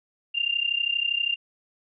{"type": "tone with amplitude modulation", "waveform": "sine", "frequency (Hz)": 2794, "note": "F7", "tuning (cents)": 0, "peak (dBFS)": -19, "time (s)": [0.34, 1.36], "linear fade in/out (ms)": 20, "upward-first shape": "sine", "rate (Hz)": 32.5, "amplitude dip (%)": 85, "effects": []}